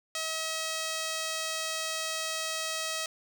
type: tone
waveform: 5% pulse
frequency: 640 Hz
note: D#5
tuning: 49 cents sharp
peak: -20 dBFS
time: 0.15-3.06 s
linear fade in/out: 2 ms
effects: none